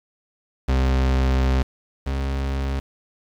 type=tone pair in turn; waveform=40% pulse; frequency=65.41 / 67.68 Hz; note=C2 / C#2; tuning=0 / -41 cents; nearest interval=minor second; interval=59 cents; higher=second; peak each=-16 / -21 dBFS; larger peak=first; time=0.68-1.63 / 2.06-2.8 s; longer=first; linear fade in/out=10 ms; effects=low-pass 5000 Hz 12 dB/octave + 7-bit